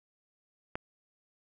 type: click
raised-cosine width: 0.5 ms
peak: -19 dBFS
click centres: 0.755 s
effects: none